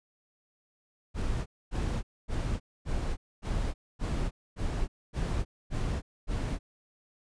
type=noise bursts; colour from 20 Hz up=brown; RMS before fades=-30 dBFS; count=10; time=1.14-6.59 s; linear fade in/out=50 ms; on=320 ms; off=250 ms; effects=resampled to 22050 Hz